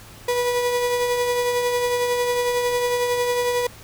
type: tone with tremolo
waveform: 35% pulse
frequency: 488.3 Hz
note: B4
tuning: 20 cents flat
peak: -16 dBFS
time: 0.28-3.67 s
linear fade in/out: 5 ms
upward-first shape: triangle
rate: 11 Hz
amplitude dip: 40%
effects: added 109 Hz sine -47 dBFS peak until 3.83 s + pink hiss -44 dBFS RMS until 3.83 s